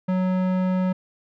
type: tone with low-pass filter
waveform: square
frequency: 185 Hz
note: F#3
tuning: in tune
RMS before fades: -22 dBFS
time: 0.08-0.93 s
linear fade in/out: 10 ms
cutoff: 1500 Hz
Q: 0.53
effects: none